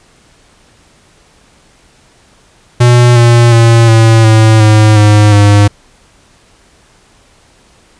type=tone with pitch steps; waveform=square; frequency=121.5 / 118.59 / 115.75 / 112.97 / 110.26 / 107.62 / 105.04 / 102.52 Hz; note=B2 / A#2 / A#2 / A2 / A2 / A2 / G#2 / G#2; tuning=-28 / +30 / -12 / +46 / +4 / -38 / +20 / -22 cents; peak=-3 dBFS; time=2.8-5.68 s; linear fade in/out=10 ms; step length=360 ms; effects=pink hiss -46 dBFS RMS until 7.99 s + resampled to 22050 Hz